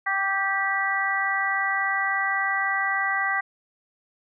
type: harmonic tone with a mistuned harmonic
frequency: 390 Hz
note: G4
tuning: 9 cents flat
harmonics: 2 / 3 / 4 / 5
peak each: -29 / -29 / -28 / -25 dBFS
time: 0.06-3.41 s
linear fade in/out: 10 ms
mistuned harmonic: 4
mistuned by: +15 cents
effects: none